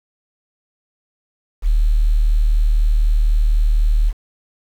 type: tone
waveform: sine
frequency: 38 Hz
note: D#1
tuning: 40 cents flat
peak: -11 dBFS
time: 1.62-4.13 s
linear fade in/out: 50 ms
effects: 7-bit